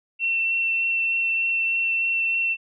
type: tone with vibrato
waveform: sine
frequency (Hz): 2702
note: E7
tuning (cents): +42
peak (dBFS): -20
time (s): 0.19-2.57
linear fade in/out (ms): 50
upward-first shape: sine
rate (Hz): 3.3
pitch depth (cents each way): 8
effects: none